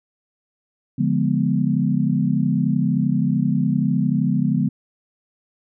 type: chord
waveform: sine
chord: D diminished seventh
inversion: none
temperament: equal with one note detuned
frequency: 144.39 / 174.61 / 207.7 / 246.9 Hz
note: D3 / F3 / Ab3 / Cb4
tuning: -29 / 0 / 0 / 0 cents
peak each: -22 dBFS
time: 0.98-4.69 s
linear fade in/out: 10 ms
effects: none